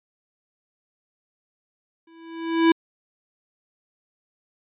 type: tone with exponential growth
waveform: square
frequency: 329.6 Hz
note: E4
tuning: in tune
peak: -12 dBFS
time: 2.07-2.72 s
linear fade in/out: 5 ms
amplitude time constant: 140 ms
effects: resampled to 8000 Hz